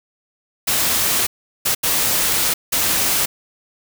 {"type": "noise bursts at uneven times", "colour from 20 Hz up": "white", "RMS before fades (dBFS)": -18, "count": 4, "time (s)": [[0.67, 1.27], [1.65, 1.75], [1.83, 2.54], [2.72, 3.26]], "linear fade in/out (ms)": 10, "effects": []}